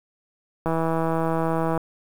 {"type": "click train", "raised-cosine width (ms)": 1, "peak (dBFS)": -11, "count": 183, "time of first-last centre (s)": [0.66, 1.777], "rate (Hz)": 163, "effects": ["7-bit"]}